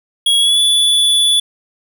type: tone with pitch glide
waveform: square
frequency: 3322 to 3447 Hz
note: G#7 to A7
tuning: 0 to -36 cents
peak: -10 dBFS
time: 0.26-1.4 s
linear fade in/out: 5 ms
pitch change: +64 cents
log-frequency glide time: 0.39-0.59 s
effects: none